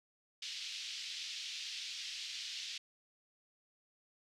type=band-pass noise; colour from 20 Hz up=pink; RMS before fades=-44 dBFS; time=0.42-2.78 s; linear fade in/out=5 ms; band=2800 to 5400 Hz; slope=24 dB/octave; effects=none